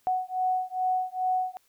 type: beating tone pair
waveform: sine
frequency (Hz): 740 / 742.4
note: F#5 / F#5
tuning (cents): 0 / +6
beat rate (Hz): 2.4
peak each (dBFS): -28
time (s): 0.07-1.57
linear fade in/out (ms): 0
effects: white hiss -67 dBFS RMS until 1.68 s